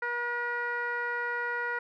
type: tone with low-pass filter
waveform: 15% pulse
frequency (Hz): 480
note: B4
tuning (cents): -49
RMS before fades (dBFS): -32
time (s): 0.02-1.79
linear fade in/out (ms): 5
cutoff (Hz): 1700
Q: 4.2
effects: none